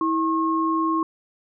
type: tone pair together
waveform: sine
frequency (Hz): 324.1 / 1081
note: E4 / C#6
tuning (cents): -29 / -44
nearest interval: octave + major sixth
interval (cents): 2085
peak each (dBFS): -22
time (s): 0.01-1.03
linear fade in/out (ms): 2
effects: none